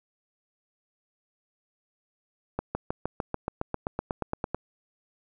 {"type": "accelerating click train", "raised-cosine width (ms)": 1, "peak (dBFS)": -14, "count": 16, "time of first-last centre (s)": [2.59, 4.546], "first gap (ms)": 160, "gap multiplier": 0.97, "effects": []}